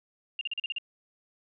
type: tone bursts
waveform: sine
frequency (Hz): 2800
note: F7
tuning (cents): +4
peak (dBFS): -29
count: 7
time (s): 0.39-0.784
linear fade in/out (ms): 2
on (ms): 22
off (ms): 40
effects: none